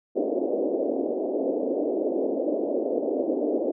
pink band-pass noise, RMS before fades -26 dBFS, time 0.15-3.72 s, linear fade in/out 20 ms, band 270 to 620 Hz, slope 48 dB/octave, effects none

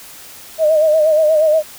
sine tone with vibrato, 622.3 Hz, D#5, in tune, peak -9 dBFS, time 0.58-1.63 s, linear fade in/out 50 ms, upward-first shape sine, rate 8.4 Hz, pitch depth 61 cents each way, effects white hiss -37 dBFS RMS until 1.78 s

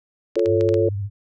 clicks, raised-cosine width 0.2 ms, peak -17 dBFS, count 6, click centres 0.356 / 0.394 / 0.459 / 0.61 / 0.69 / 0.742 s
sine chord, F augmented, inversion none, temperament equal, 349.2 / 440 / 554.4 Hz, F4 / A4 / C#5, 0 / 0 / 0 cents, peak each -20 / -19 / -22 dBFS, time 0.36-0.89 s, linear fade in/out 5 ms
sine tone with vibrato, 100.4 Hz, G2, 42 cents sharp, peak -23 dBFS, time 0.45-1.1 s, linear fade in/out 50 ms, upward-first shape sine, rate 15 Hz, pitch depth 61 cents each way
effects none

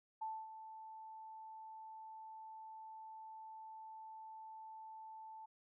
sine tone with ADSR envelope, 880 Hz, A5, in tune, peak -39 dBFS, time 0.21-5.46 s, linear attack 11 ms, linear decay 250 ms, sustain -11 dB, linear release 9 ms, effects none

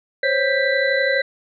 sine tone cluster, 521 / 553 / 1583 / 1972 / 3993 Hz, C5 / C#5 / G6 / B6 / B7, -7 / -4 / +17 / -3 / +18 cents, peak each -23 / -21 / -23 / -21 / -29 dBFS, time 0.23-1.22 s, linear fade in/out 5 ms, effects none

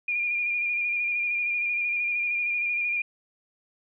sine tone with vibrato, 2416 Hz, D7, 48 cents sharp, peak -24 dBFS, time 0.08-3.02 s, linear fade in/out 5 ms, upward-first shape square, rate 13 Hz, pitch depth 24 cents each way, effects none

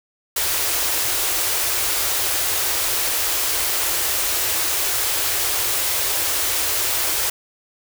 white band-stop noise, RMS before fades -21 dBFS, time 0.36-7.3 s, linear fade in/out 5 ms, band 120 to 300 Hz, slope 96 dB/octave, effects none

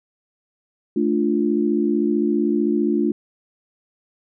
sine chord, D minor, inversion second, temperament equal, 220 / 293.7 / 349.2 Hz, A3 / D4 / F4, 0 / 0 / 0 cents, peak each -21 dBFS, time 0.96-3.12 s, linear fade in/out 5 ms, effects none

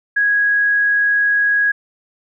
sine tone, 1657 Hz, G#6, 4 cents flat, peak -12 dBFS, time 0.16-1.72 s, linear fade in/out 10 ms, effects none

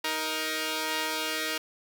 5% pulse tone pair together, 313.7 / 470 Hz, D#4 / A#4, +14 / +14 cents, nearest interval perfect fifth, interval 700 cents, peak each -20 dBFS, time 0.04-1.58 s, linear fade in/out 5 ms, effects none

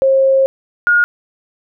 sine tone pair in turn, 536 / 1430.9 Hz, C5 / F6, +42 / +42 cents, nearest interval octave + perfect fourth, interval 1700 cents, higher second, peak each -8 dBFS, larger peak neither, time 0.02-0.46 / 0.87-1.04 s, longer first, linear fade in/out 0 ms, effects none

